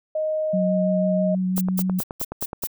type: tone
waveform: sine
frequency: 622.3 Hz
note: D#5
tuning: in tune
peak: -21 dBFS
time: 0.15-1.35 s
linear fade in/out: 5 ms
type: tone with vibrato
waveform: sine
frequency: 185.2 Hz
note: F#3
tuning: 2 cents sharp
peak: -20 dBFS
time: 0.53-2 s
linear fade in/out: 10 ms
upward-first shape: sine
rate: 6.1 Hz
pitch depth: 13 cents each way
type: noise bursts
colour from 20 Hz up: violet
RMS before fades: -27 dBFS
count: 6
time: 1.56-2.672 s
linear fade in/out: 10 ms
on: 52 ms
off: 160 ms
type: click train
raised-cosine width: 1 ms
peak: -16 dBFS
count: 11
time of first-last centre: 1.58-2.637 s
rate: 9.46 Hz
effects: none